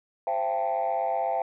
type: chord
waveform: sine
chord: A minor seventh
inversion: first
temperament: equal with one note detuned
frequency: 523.3 / 675.8 / 784 / 880 Hz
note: C5 / E5 / G5 / A5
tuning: 0 / +43 / 0 / 0 cents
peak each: -31 / -27 / -27 / -32 dBFS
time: 0.27-1.42 s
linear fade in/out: 2 ms
effects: tanh soft clip ceiling -19 dBFS